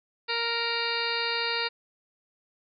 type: harmonic tone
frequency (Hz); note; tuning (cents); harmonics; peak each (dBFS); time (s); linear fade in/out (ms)
466.2; A#4; 0; 1 / 2 / 3 / 4 / 5 / 6 / 8 / 9 / 10; -35 / -35 / -35 / -35 / -35 / -35 / -35 / -35 / -35; 0.28-1.69; 20
effects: none